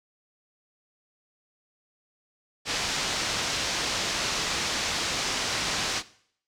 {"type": "low-pass noise", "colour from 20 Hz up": "white", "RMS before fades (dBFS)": -29, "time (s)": [2.65, 6.03], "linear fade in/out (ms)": 50, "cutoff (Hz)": 6200, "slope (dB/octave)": 24, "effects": ["noise-tail reverb RT60 0.6 s tail -18 dB re dry"]}